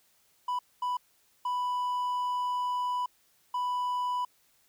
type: tone bursts at uneven times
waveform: triangle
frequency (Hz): 990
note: B5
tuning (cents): +4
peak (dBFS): -26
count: 4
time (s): 0.48-0.59 / 0.82-0.97 / 1.45-3.06 / 3.54-4.25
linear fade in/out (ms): 5
effects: white hiss -67 dBFS RMS until 4.68 s